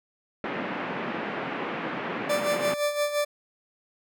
pink band-pass noise, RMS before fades -32 dBFS, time 0.44-2.74 s, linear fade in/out 2 ms, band 180 to 2500 Hz, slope 24 dB/octave
40% pulse tone with tremolo, 587.3 Hz, D5, in tune, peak -21 dBFS, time 2.29-3.25 s, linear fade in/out 10 ms, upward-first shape sine, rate 5.8 Hz, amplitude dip 65%
effects none

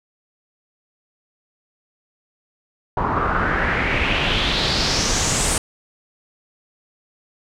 pink noise with low-pass filter sweep, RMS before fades -20 dBFS, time 2.97-5.58 s, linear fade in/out 2 ms, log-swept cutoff 1000 to 9100 Hz, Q 3.6, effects none

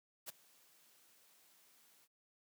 white noise with ADSR envelope, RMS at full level -44 dBFS, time 0.26-2.08 s, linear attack 32 ms, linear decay 13 ms, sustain -24 dB, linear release 46 ms, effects high-pass 150 Hz 12 dB/octave

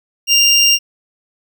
square tone pair together, 2794 / 5588 Hz, F7 / F8, 0 / 0 cents, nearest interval octave, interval 1200 cents, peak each -12 dBFS, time 0.27-0.79 s, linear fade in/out 50 ms, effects none

